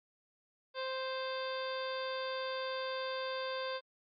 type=harmonic tone with a mistuned harmonic; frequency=523.3 Hz; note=C5; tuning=in tune; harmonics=1 / 2 / 3 / 4 / 5 / 6 / 7 / 8 / 9; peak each=-38 / -42 / -45 / -52 / -50 / -55 / -47 / -56 / -49 dBFS; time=0.74-3.81 s; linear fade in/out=50 ms; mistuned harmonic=7; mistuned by=-35 cents; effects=Opus 48 kbps